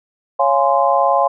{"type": "chord", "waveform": "sine", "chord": "Db major seventh", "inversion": "none", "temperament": "just", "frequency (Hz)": [554.4, 693, 831.5, 1039.4], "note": ["Db5", "F5", "Ab5", "C6"], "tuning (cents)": [0, -14, 2, -12], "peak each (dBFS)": -17, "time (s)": [0.39, 1.28], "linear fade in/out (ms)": 10, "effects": []}